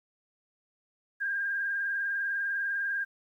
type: tone with vibrato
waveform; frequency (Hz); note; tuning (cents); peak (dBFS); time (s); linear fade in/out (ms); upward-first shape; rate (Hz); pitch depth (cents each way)
sine; 1604; G6; +39; -28; 1.2-3.05; 20; triangle; 20; 53
effects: 11-bit